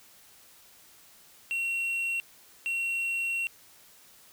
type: tone bursts at uneven times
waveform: triangle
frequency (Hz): 2732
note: F7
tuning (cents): -39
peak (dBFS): -26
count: 2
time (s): 1.51-2.2 / 2.66-3.47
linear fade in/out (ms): 0
effects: white hiss -56 dBFS RMS until 4.32 s